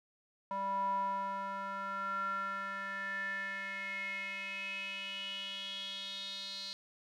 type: tone with band-pass filter sweep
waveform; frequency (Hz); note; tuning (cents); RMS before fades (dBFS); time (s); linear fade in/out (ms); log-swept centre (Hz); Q
square; 196; G3; 0; -39; 0.51-6.73; 0; 890 to 4200; 7.9
effects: none